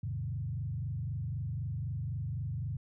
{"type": "tone with frequency modulation", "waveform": "sine", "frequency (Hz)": 116.1, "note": "A#2", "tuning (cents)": -7, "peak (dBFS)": -33, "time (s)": [0.03, 2.77], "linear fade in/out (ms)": 5, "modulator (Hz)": 23.9, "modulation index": 1.4, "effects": []}